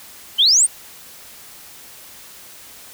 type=exponential sweep; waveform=sine; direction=up; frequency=2959 to 9397 Hz; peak=-10 dBFS; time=0.38-0.67 s; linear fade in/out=20 ms; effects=white hiss -41 dBFS RMS until 2.93 s